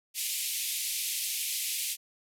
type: band-pass noise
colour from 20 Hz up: white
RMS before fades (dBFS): -33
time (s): 0.14-1.97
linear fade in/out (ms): 50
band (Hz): 2200 to 14000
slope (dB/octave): 48
effects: none